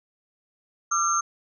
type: tone cluster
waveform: sine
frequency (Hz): 1191 / 1359 / 6360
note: D6 / F6 / G8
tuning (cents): +24 / -48 / +24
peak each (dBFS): -25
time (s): 0.91-1.21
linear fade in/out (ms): 10
effects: none